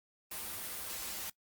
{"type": "noise with comb filter", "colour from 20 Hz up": "white", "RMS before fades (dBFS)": -41, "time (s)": [0.31, 1.3], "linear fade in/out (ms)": 5, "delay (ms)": 7.1, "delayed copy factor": -0.85, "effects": ["noise-tail reverb RT60 0.1 s tail -22 dB re dry", "Opus 32 kbps"]}